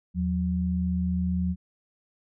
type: tone pair together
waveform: sine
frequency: 80.7 / 180.9 Hz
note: E2 / F#3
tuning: -36 / -39 cents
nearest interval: octave + major second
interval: 1397 cents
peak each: -28 / -25 dBFS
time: 0.14-1.56 s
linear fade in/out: 50 ms
effects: none